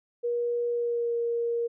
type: tone with pitch glide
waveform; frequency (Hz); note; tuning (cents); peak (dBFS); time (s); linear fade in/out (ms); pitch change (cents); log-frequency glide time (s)
sine; 477.5 to 469.3; A#4 to A#4; +42 to +12; -25; 0.23-1.68; 20; -30; 0.68-1.16
effects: none